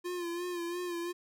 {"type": "tone with vibrato", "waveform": "square", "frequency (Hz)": 349.2, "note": "F4", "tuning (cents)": 0, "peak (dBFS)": -35, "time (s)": [0.04, 1.13], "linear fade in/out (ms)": 20, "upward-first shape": "sine", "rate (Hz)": 2.9, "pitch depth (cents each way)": 47, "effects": []}